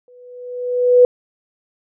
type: tone with exponential growth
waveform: sine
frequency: 493.9 Hz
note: B4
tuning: in tune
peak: -4 dBFS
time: 0.08-1.05 s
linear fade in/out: 1 ms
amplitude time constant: 210 ms
effects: none